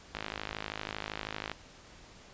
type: click train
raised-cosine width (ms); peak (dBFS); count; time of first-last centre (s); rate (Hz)
0.3; -19; 73; 0.15-1.516; 52.7
effects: pink hiss -54 dBFS RMS until 2.33 s + resampled to 16000 Hz